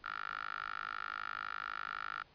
10% pulse tone with high-pass filter, 51.91 Hz, G#1, in tune, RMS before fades -42 dBFS, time 0.04-2.23 s, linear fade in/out 5 ms, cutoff 1400 Hz, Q 7.9, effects pink hiss -64 dBFS RMS until 2.34 s + resampled to 11025 Hz

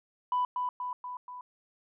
sine tone with echo, 993 Hz, B5, 9 cents sharp, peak -24 dBFS, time 0.32-0.45 s, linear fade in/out 2 ms, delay 240 ms, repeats 4, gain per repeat -4 dB, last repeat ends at 1.41 s, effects tanh soft clip ceiling -22 dBFS

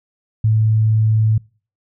sine tone, 109.5 Hz, A2, 8 cents flat, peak -11 dBFS, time 0.44-1.38 s, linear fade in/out 5 ms, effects noise-tail reverb RT60 0.4 s tail -26 dB re dry

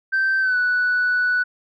sine tone with pitch glide, 1556 to 1481.4 Hz, G6 to F#6, -13 to +2 cents, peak -15 dBFS, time 0.12-1.44 s, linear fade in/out 20 ms, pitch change -85 cents, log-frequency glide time 0.4-0.57 s, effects tanh soft clip ceiling -14 dBFS

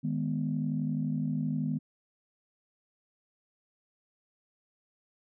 sine chord, G# minor, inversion second, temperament equal, 155.56 / 207.7 / 246.9 Hz, D#3 / G#3 / B3, 0 / 0 / 0 cents, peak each -31 / -34 / -32 dBFS, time 0.03-1.79 s, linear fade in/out 20 ms, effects tanh soft clip ceiling -19 dBFS

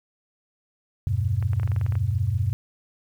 sine chord, E minor, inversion none, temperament equal, 82.41 / 98 / 123.47 Hz, E2 / G2 / B2, 0 / 0 / 0 cents, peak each -29 / -23 / -26 dBFS, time 1.07-2.53 s, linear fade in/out 0 ms
clicks, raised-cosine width 0.5 ms, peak -24 dBFS, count 11, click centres 1.426 / 1.533 / 1.598 / 1.632 / 1.676 / 1.718 / 1.763 / 1.813 / 1.864 / 1.923 / 1.954 s
effects 9-bit

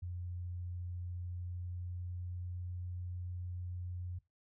sine tone with pitch glide, 88.6 to 89.32 Hz, F2 to F2, +25 to +39 cents, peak -39 dBFS, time 0.02-4.19 s, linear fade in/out 10 ms, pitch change +14 cents, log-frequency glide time 1.13-2.77 s, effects noise-tail reverb RT60 0.2 s tail -19 dB re dry

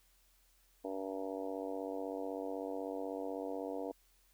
harmonic tone with a mistuned harmonic, 96.1 Hz, G2, 34 cents flat, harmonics 3 / 4 / 5 / 6 / 7 / 8 / 9 / 10, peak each -43 / -48 / -42 / -48 / -45 / -54 / -53 / -56 dBFS, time 0.84-3.92 s, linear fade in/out 10 ms, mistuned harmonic 10, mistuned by -37 cents, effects added 43 Hz sine -70 dBFS peak until 4.33 s + white hiss -71 dBFS RMS until 4.33 s

